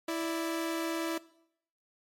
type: tone pair together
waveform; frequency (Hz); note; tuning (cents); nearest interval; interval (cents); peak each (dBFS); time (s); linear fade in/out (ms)
sawtooth; 329.6 / 587.3; E4 / D5; 0 / 0; minor seventh; 1000; -28 / -35; 0.08-1.18; 5
effects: noise-tail reverb RT60 0.7 s tail -19 dB re dry + MP3 64 kbps